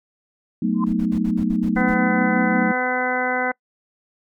sine chord, B dominant seventh, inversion second, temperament equal, 185 / 220 / 246.9 / 311.1 Hz, F#3 / A3 / B3 / D#4, 0 / 0 / 0 / 0 cents, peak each -23 / -21 / -25 / -26 dBFS, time 0.62-2.72 s, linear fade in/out 5 ms
sine tone with exponential growth, 1033 Hz, C6, 22 cents flat, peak -20 dBFS, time 0.74-0.84 s, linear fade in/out 2 ms, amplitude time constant 21 ms
brown noise bursts, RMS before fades -34 dBFS, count 9, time 0.86-1.948 s, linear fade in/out 10 ms, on 72 ms, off 55 ms
harmonic tone, 252.3 Hz, B3, 37 cents sharp, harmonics 1 / 2 / 3 / 4 / 5 / 6 / 7 / 8, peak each -29 / -26 / -25 / -31 / -33 / -25 / -36 / -27 dBFS, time 1.76-3.52 s, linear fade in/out 10 ms
effects noise-tail reverb RT60 0.1 s tail -25 dB re dry

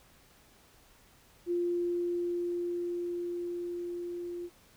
sine tone with level ramp, 349.1 Hz, F4, 1 cent flat, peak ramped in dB -27 to -36 dBFS, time 1.46-4.5 s, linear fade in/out 50 ms, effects pink hiss -61 dBFS RMS until 4.76 s

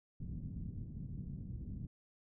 white low-pass noise, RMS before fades -44 dBFS, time 0.2-1.87 s, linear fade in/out 5 ms, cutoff 190 Hz, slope 24 dB/octave, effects none

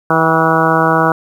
harmonic tone with a mistuned harmonic, 162.2 Hz, E3, 28 cents flat, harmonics 1 / 2 / 3 / 4 / 5 / 6 / 7 / 8 / 9, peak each -18 / -18 / -18 / -18 / -18 / -18 / -18 / -18 / -18 dBFS, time 0.1-1.12 s, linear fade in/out 2 ms, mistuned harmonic 5, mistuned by -36 cents, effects 7-bit

